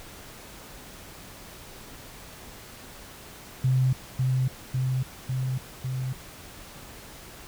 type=tone with echo; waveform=sine; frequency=129.5 Hz; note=C3; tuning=17 cents flat; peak=-19 dBFS; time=3.64-3.93 s; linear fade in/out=5 ms; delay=550 ms; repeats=4; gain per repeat=-2 dB; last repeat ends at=6.13 s; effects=pink hiss -45 dBFS RMS until 7.47 s